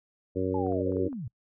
harmonic tone, 93.5 Hz, F#2, 19 cents sharp, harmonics 1 / 2 / 3 / 4 / 5 / 6, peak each -34 / -37 / -31 / -32 / -31 / -37 dBFS, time 0.35-1.09 s, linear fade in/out 20 ms
sine linear sweep, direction down, 880 to 98 Hz, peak -33 dBFS, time 0.54-1.28 s, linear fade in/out 5 ms
clicks, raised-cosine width 1 ms, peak -35 dBFS, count 5, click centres 0.666 / 0.723 / 0.922 / 0.968 / 1.129 s
effects noise-tail reverb RT60 0.1 s tail -26 dB re dry

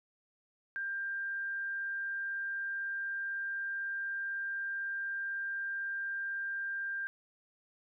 sine tone, 1591 Hz, G6, 25 cents sharp, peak -34 dBFS, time 0.76-7.07 s, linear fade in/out 0 ms, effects none

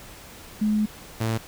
sine / sawtooth tone pair in turn, 212.6 / 112.62 Hz, G#3 / A2, +41 / +41 cents, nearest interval major seventh, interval 1100 cents, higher first, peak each -19 / -19 dBFS, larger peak neither, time 0.61-0.86 / 1.2-1.38 s, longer first, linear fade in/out 10 ms, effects pink hiss -44 dBFS RMS until 1.47 s

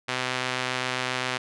sawtooth tone with band-pass filter, 127.5 Hz, C3, 44 cents flat, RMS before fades -29 dBFS, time 0.08-1.38 s, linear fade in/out 10 ms, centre 2500 Hz, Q 0.78, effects resampled to 24000 Hz

